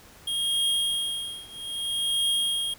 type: tone with tremolo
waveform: square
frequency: 3251 Hz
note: G#7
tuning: 38 cents flat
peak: -22 dBFS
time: 0.27-2.74 s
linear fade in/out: 5 ms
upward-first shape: triangle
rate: 0.62 Hz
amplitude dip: 95%
effects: pink hiss -51 dBFS RMS until 2.78 s